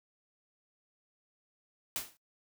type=noise with exponential decay; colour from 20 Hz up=white; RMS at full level=-32 dBFS; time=1.96-2.17 s; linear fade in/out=0 ms; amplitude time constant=45 ms; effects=noise-tail reverb RT60 0.1 s tail -21 dB re dry